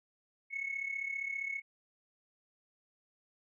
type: tone with amplitude modulation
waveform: sine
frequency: 2199 Hz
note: C#7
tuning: 14 cents flat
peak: -31 dBFS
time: 0.5-1.62 s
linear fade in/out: 50 ms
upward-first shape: sine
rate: 35.1 Hz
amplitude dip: 75%
effects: tanh soft clip ceiling -28 dBFS